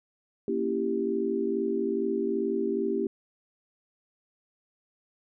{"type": "chord", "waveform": "sine", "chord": "A# diminished seventh", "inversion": "none", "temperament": "equal", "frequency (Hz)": [233.1, 277.2, 329.6, 392], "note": ["A#3", "C#4", "E4", "G4"], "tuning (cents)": [0, 0, 0, 0], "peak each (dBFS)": [-32, -34, -32, -28], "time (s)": [0.48, 3.07], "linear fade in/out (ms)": 2, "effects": []}